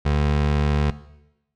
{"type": "tone", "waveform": "25% pulse", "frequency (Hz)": 73.4, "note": "D2", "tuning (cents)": 0, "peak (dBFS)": -14, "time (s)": [0.05, 0.91], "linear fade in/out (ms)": 10, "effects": ["noise-tail reverb RT60 0.9 s tail -17 dB re dry", "low-pass 4000 Hz 12 dB/octave"]}